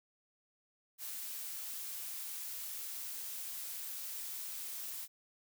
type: noise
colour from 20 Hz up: blue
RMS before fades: -43 dBFS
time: 0.98-5.08 s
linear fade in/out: 50 ms
effects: none